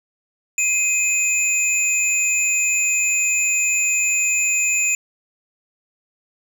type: tone pair together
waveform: sine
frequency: 2513 / 7108 Hz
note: D#7 / A8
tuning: +17 / +17 cents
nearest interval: octave + tritone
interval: 1800 cents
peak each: -17 dBFS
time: 0.58-4.95 s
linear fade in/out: 2 ms
effects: tanh soft clip ceiling -13 dBFS + 7-bit